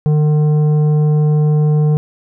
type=tone with tanh clipping; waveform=sine; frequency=151.1 Hz; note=D3; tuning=50 cents sharp; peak=-11 dBFS; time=0.06-1.97 s; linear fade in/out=0 ms; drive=9 dB; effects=none